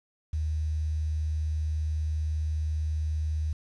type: tone with quantisation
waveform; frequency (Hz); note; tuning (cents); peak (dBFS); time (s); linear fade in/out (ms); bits
sine; 77.4; D#2; -9; -26; 0.33-3.53; 5; 9
effects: resampled to 22050 Hz